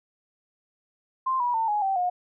sine tone with pitch steps, 1046.5 / 970.8 / 900.6 / 835.4 / 775 / 718.9 Hz, C6 / B5 / A5 / G#5 / G5 / F5, 0 / -30 / +40 / +10 / -20 / +50 cents, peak -22 dBFS, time 1.26-2.1 s, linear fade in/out 10 ms, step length 140 ms, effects none

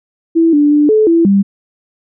sine tone with pitch steps, 329.7 / 292.9 / 295.7 / 432.2 / 333.8 / 198 Hz, E4 / D4 / D4 / A4 / E4 / G3, 0 / -5 / +12 / -31 / +22 / +18 cents, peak -6 dBFS, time 0.35-1.43 s, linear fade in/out 20 ms, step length 180 ms, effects none

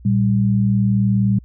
sine tone pair together, 116.54 / 196.21 Hz, A#2 / G3, 0 / +2 cents, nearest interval major sixth, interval 902 cents, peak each -16 dBFS, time 0.05-1.39 s, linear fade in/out 5 ms, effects added 60 Hz sine -39 dBFS peak until 1.44 s

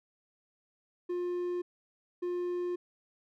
triangle tone pair in turn, 354.5 / 354.5 Hz, F4 / F4, +26 / +26 cents, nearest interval unison, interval 0 cents, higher neither, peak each -29 / -29 dBFS, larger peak neither, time 1.09-1.62 / 2.22-2.76 s, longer second, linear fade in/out 10 ms, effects none

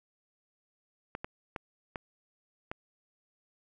clicks, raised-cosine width 0.5 ms, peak -21 dBFS, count 5, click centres 1.151 / 1.245 / 1.562 / 1.958 / 2.715 s, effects none

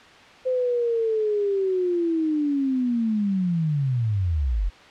sine linear sweep, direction down, 517 to 40.33 Hz, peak -20 dBFS, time 0.45-4.7 s, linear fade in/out 20 ms, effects white hiss -47 dBFS RMS until 4.9 s + low-pass 3000 Hz 12 dB/octave

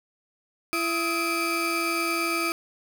35% pulse tone cluster, 336.1 / 1265 / 2344 Hz, E4 / D#6 / D7, +34 / +28 / -4 cents, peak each -27 dBFS, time 0.73-2.52 s, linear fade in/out 0 ms, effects none

